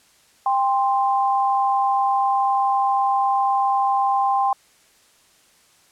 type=tone pair together; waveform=sine; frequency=794.4 / 1046.5 Hz; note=G5 / C6; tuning=+23 / 0 cents; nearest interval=perfect fourth; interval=477 cents; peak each=-18 / -21 dBFS; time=0.46-4.53 s; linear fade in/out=2 ms; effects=white hiss -56 dBFS RMS until 5.91 s + low-pass 10000 Hz 12 dB/octave